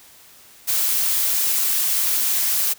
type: noise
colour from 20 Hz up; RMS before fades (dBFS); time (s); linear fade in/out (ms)
blue; -20; 0.67-2.74; 20
effects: white hiss -48 dBFS RMS until 2.78 s

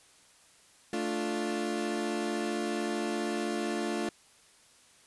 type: chord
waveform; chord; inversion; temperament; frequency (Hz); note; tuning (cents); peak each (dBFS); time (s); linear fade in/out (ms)
30% pulse; D minor; second; equal; 220 / 293.7 / 349.2; A3 / D4 / F4; 0 / 0 / 0; -32 / -34 / -31; 0.93-4.09; 2
effects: white hiss -60 dBFS RMS until 5.06 s + resampled to 24000 Hz

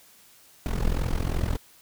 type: noise with amplitude modulation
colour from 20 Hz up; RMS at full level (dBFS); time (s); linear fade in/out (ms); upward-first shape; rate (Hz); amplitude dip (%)
brown; -22; 0.66-1.57; 0; sine; 42.7; 85
effects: white hiss -55 dBFS RMS until 1.81 s

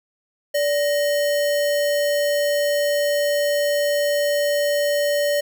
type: tone with sample-and-hold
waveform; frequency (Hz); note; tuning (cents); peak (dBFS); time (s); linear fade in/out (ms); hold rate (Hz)
sine; 580; D5; -22; -17; 0.54-5.41; 10; 2450
effects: none

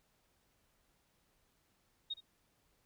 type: tone with echo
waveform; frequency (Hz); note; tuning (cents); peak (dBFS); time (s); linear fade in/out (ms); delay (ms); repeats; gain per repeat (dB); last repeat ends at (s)
sine; 3729; A#7; 0; -36; 2.1-2.14; 10; 67; 1; -15; 2.207
effects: pink hiss -75 dBFS RMS until 2.85 s

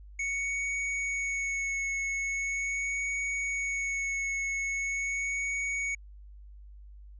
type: tone with vibrato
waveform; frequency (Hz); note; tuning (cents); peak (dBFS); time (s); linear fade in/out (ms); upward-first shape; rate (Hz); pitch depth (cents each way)
square; 2217; C#7; 0; -30; 0.19-5.95; 5; sine; 0.41; 15
effects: added 50 Hz sine -46 dBFS peak until 7.19 s + resampled to 16000 Hz

